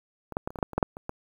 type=clicks; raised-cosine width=1 ms; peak=-23 / -12 / -16 / -28 / -21 / -22 / -9 / -25 / -10 / -6 / -25 / -18 dBFS; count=12; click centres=0.323 / 0.369 / 0.475 / 0.505 / 0.558 / 0.588 / 0.628 / 0.733 / 0.78 / 0.828 / 0.969 / 1.094 s; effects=8-bit